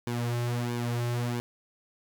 sawtooth tone with flanger, 120 Hz, B2, 49 cents flat, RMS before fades -30 dBFS, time 0.07-1.4 s, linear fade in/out 0 ms, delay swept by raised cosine 1.5 to 4.3 ms, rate 1.5 Hz, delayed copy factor -0.7, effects none

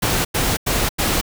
pink noise bursts, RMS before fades -19 dBFS, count 4, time 0.02-1.213 s, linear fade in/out 10 ms, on 230 ms, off 91 ms, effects none

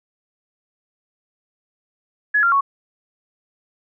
sine tone with pitch steps, 1691 / 1386 / 1110 Hz, G#6 / F6 / C#6, +31 / -14 / +2 cents, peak -13 dBFS, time 2.34-2.61 s, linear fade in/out 10 ms, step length 90 ms, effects none

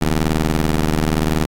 15% pulse ring-modulated tone, 77.78 Hz, D#2, in tune, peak -6 dBFS, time 0.01-1.46 s, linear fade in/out 10 ms, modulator 88.2 Hz, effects AAC 64 kbps

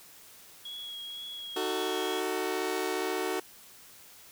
sine tone with vibrato, 3322 Hz, G#7, in tune, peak -38 dBFS, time 0.65-2.2 s, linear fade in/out 5 ms, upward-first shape triangle, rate 2 Hz, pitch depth 21 cents each way
sawtooth chord, D# diminished, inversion none, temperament just, 311.1 / 373.4 / 448 Hz, D#4 / F#4 / A4, 0 / +16 / +31 cents, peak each -33 / -28 / -31 dBFS, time 1.56-3.4 s, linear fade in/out 5 ms
effects white hiss -53 dBFS RMS until 4.31 s

